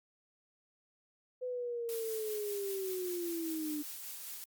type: linear sweep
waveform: sine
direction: down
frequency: 506 to 293.7 Hz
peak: -35 dBFS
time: 1.41-3.83 s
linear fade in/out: 20 ms
type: noise with tremolo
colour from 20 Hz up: blue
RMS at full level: -43 dBFS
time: 1.89-4.44 s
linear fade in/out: 0 ms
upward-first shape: triangle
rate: 5.1 Hz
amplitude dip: 30%
effects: Opus 48 kbps